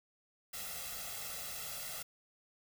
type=noise with comb filter; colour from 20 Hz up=white; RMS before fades=-43 dBFS; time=0.53-2.03 s; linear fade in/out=10 ms; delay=1.5 ms; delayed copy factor=+1; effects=none